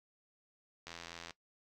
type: click train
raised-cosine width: 0.2 ms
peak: -28 dBFS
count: 38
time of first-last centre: 0.87-1.307 s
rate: 84.6 Hz
effects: noise-tail reverb RT60 0.1 s tail -18 dB re dry